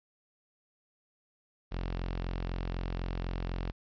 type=tone; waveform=sawtooth; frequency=44 Hz; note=F1; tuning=14 cents sharp; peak=-29 dBFS; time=1.71-3.72 s; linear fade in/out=20 ms; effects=resampled to 11025 Hz + 11-bit